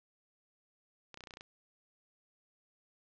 clicks, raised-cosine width 0.2 ms, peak -30 dBFS, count 9, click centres 1.143 / 1.174 / 1.207 / 1.238 / 1.272 / 1.308 / 1.338 / 1.371 / 1.409 s, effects low-pass 6000 Hz 12 dB/octave

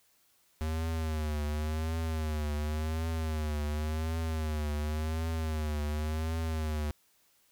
square tone with vibrato, 77.78 Hz, D#2, in tune, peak -31 dBFS, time 0.61-6.91 s, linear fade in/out 0 ms, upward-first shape triangle, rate 0.91 Hz, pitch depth 90 cents each way, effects white hiss -68 dBFS RMS until 7.51 s

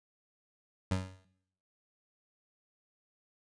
25% pulse tone with exponential decay, 93.5 Hz, F#2, 19 cents sharp, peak -23 dBFS, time 0.91-1.25 s, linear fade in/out 5 ms, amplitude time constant 72 ms, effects noise-tail reverb RT60 0.7 s tail -18 dB re dry + resampled to 22050 Hz

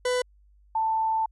40% pulse / sine tone pair in turn, 498.6 / 886.5 Hz, B4 / A5, +16 / +13 cents, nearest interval minor seventh, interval 997 cents, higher second, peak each -22 dBFS, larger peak neither, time 0.05-0.22 / 0.75-1.26 s, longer second, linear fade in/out 5 ms, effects added 50 Hz sine -55 dBFS peak until 1.31 s + resampled to 24000 Hz

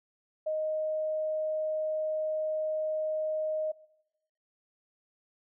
sine tone, 622.3 Hz, D#5, in tune, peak -28 dBFS, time 0.46-3.72 s, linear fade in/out 10 ms, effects noise-tail reverb RT60 0.9 s tail -21 dB re dry

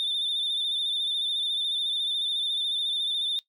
sine tone with vibrato, 3580 Hz, A7, 29 cents sharp, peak -23 dBFS, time 0-3.39 s, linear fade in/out 0 ms, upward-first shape sine, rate 14 Hz, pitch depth 51 cents each way, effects noise-tail reverb RT60 0.1 s tail -18 dB re dry + tanh soft clip ceiling -23 dBFS

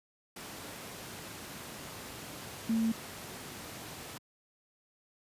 sine tone in noise, 225.3 Hz, A3, 41 cents sharp, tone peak -26 dBFS, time 2.69-2.92 s, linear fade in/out 5 ms, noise pink, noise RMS -44 dBFS, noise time 0.36-4.18 s, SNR +15 dB, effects high-pass 100 Hz 12 dB/octave + resampled to 32000 Hz

